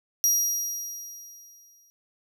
30% pulse tone with exponential decay, 5720 Hz, F8, 41 cents sharp, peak -14 dBFS, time 0.24-1.9 s, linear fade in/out 0 ms, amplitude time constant 360 ms, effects none

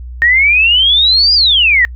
sine exponential two-way sweep, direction up then down, 1840 to 4945 to 1840 Hz, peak -6 dBFS, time 0.22-1.85 s, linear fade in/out 0 ms, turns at 1.34 s, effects noise-tail reverb RT60 0.1 s tail -26 dB re dry + added 61 Hz sine -24 dBFS peak until 1.95 s

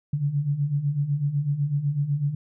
sine beating tone pair, 138.59 / 146.59 Hz, C#3 / D3, 0 / -3 cents, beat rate 8 Hz, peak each -28 / -23 dBFS, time 0.13-2.35 s, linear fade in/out 5 ms, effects none

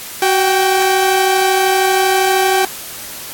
sawtooth tone pair together, 375.6 / 784 Hz, F#4 / G5, +26 / 0 cents, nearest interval octave + minor second, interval 1274 cents, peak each -10 dBFS, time 0.22-2.65 s, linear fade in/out 2 ms, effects white hiss -29 dBFS RMS until 3.33 s + AAC 64 kbps

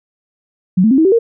sine tone with pitch steps, 183.7 / 221 / 265.9 / 319.8 / 384.8 / 462.9 Hz, F#3 / A3 / C4 / D#4 / G4 / A#4, -12 / +8 / +28 / +48 / -32 / -12 cents, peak -7 dBFS, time 0.77-1.19 s, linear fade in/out 10 ms, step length 70 ms, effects none

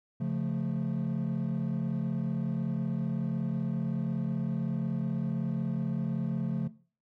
triangle chord, Db augmented, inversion none, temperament equal, 138.59 / 174.61 / 220 Hz, Db3 / F3 / A3, 0 / 0 / 0 cents, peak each -30 / -30 / -32 dBFS, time 0.2-6.68 s, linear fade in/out 10 ms, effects noise-tail reverb RT60 0.4 s tail -18 dB re dry + tanh soft clip ceiling -21 dBFS

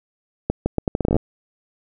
accelerating click train, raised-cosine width 2 ms, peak -5 dBFS, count 13, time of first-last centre 0.5-1.165 s, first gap 160 ms, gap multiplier 0.77, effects none

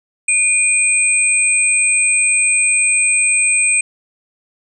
sine tone pair together, 2438 / 8200 Hz, D#7 / C9, -36 / -36 cents, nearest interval octave + major sixth, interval 2100 cents, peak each -14 dBFS, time 0.28-3.81 s, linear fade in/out 5 ms, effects none

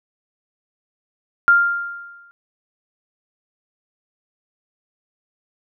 sine tone with exponential decay, 1396.9 Hz, F6, in tune, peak -7 dBFS, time 1.48-2.31 s, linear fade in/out 0 ms, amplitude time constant 180 ms, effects none

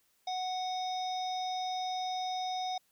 harmonic tone, 740 Hz, F#5, in tune, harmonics 1 / 3 / 5 / 7 / 8, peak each -33 / -50 / -42 / -46 / -52 dBFS, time 0.27-2.78 s, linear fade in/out 5 ms, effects white hiss -72 dBFS RMS until 2.91 s

